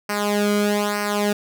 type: tone with flanger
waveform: sawtooth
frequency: 206.4 Hz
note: G#3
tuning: 10 cents flat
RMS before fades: -21 dBFS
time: 0.09-1.33 s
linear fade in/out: 5 ms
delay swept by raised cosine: 0.28 to 1.13 ms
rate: 1.1 Hz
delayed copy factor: -0.8
effects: none